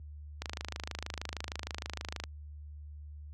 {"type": "click train", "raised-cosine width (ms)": 0.2, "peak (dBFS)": -19, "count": 49, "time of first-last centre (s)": [0.42, 2.238], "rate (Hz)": 26.4, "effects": ["added 74 Hz sine -40 dBFS peak until 3.33 s", "high-pass 80 Hz 12 dB/octave"]}